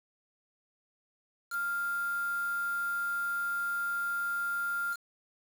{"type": "tone with quantisation", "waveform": "sine", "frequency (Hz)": 1396.9, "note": "F6", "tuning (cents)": 0, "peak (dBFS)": -30, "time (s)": [1.5, 4.97], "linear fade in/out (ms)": 50, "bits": 7, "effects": []}